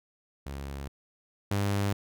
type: tone pair in turn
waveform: sawtooth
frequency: 69.3 / 100.42 Hz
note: C#2 / G2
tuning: 0 / +42 cents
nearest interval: tritone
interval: 642 cents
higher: second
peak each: -32 / -22 dBFS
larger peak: second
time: 0.46-0.88 / 1.51-1.93 s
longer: neither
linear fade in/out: 5 ms
effects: none